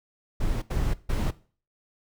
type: noise bursts at uneven times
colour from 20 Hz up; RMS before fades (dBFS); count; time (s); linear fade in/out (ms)
brown; -25; 3; 0.4-0.62 / 0.7-0.94 / 1.09-1.31; 10
effects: noise-tail reverb RT60 0.4 s tail -18 dB re dry